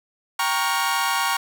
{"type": "chord", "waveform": "sawtooth", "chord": "G half-diminished seventh", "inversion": "none", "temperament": "equal with one note detuned", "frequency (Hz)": [784, 932.3, 1108.7, 1418.9], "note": ["G5", "Bb5", "Db6", "F6"], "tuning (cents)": [0, 0, 0, 27], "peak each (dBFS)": [-24, -21, -21, -24], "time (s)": [0.39, 1.37], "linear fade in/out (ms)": 5, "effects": []}